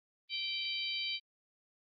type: harmonic tone with a mistuned harmonic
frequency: 773 Hz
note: G5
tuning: 24 cents flat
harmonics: 3 / 4 / 5 / 6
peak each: -40 / -38 / -41 / -41 dBFS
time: 0.29-1.2 s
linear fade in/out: 50 ms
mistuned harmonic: 3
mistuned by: +20 cents
effects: Opus 32 kbps